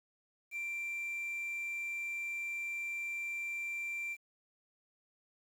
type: tone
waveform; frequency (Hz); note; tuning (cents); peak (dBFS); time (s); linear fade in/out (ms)
triangle; 2356; D7; +5; -34; 0.51-4.17; 50
effects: tanh soft clip ceiling -30 dBFS + 10-bit